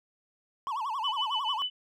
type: tone with vibrato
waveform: triangle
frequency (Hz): 987.8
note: B5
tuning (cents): 0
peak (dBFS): -28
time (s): 0.67-1.62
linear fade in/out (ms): 0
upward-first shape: sine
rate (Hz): 11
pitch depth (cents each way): 250
type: tone with tremolo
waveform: sine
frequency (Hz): 2993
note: F#7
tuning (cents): +19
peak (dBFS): -27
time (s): 1.04-1.7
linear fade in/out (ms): 2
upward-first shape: sine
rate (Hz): 7.1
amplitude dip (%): 95
effects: none